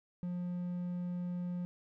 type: tone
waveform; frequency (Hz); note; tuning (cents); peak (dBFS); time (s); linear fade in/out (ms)
triangle; 177.4; F3; +27; -33; 0.23-1.65; 0
effects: none